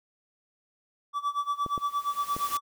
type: tone with tremolo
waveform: triangle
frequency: 1154 Hz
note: D6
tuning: 31 cents flat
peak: -22 dBFS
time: 1.13-2.61 s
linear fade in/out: 50 ms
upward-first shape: sine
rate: 8.6 Hz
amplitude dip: 90%
type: noise with exponential growth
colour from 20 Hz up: white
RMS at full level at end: -36 dBFS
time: 1.14-2.57 s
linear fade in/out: 1 ms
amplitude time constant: 310 ms
type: clicks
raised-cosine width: 2 ms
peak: -23 dBFS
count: 3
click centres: 1.663 / 1.778 / 2.365 s
effects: none